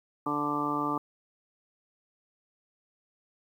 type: harmonic tone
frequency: 146.83 Hz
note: D3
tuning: in tune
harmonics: 1 / 2 / 3 / 4 / 5 / 6 / 7 / 8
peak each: -42 / -32 / -39 / -42 / -41 / -35 / -38 / -31 dBFS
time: 0.26-0.98 s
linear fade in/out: 5 ms
effects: 10-bit